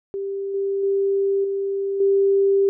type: tone with level steps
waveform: sine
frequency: 394 Hz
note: G4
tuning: 9 cents sharp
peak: -24 / -20 / -17 / -21 / -14 dBFS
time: 0.14-2.69 s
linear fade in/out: 0 ms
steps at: 0.54 / 0.83 / 1.44 / 2 s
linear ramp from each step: 5 ms
effects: none